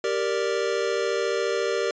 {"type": "chord", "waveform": "square", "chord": "G minor", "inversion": "none", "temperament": "equal", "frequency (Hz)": [392, 466.2, 587.3], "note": ["G4", "Bb4", "D5"], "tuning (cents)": [0, 0, 0], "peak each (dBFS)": [-28, -27, -30], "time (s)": [0.04, 1.91], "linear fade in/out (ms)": 2, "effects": ["resampled to 16000 Hz"]}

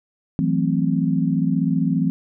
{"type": "chord", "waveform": "sine", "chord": "F# half-diminished seventh", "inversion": "third", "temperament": "equal", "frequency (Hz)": [164.81, 185, 220, 261.6], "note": ["E3", "F#3", "A3", "C4"], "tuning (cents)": [0, 0, 0, 0], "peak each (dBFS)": [-21, -23, -25, -22], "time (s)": [0.39, 2.1], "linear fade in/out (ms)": 0, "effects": []}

